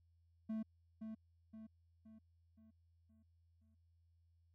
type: tone with echo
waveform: triangle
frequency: 220 Hz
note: A3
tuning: in tune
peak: -37 dBFS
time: 0.49-0.63 s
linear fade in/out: 10 ms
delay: 520 ms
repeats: 6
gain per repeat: -6 dB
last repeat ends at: 3.75 s
effects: added 84 Hz sine -70 dBFS peak until 4.54 s